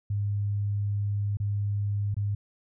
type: tone with dropouts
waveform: sine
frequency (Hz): 102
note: G#2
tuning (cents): -31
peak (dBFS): -25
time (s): 0.1-2.35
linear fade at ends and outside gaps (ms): 5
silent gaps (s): 1.371-1.4 / 2.144-2.166
effects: none